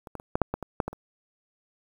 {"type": "clicks", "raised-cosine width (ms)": 1, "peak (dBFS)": [-27, -21, -28, -10, -6, -14, -20, -9, -16, -27], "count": 10, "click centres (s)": [0.072, 0.153, 0.199, 0.355, 0.417, 0.54, 0.627, 0.802, 0.88, 0.93], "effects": ["8-bit"]}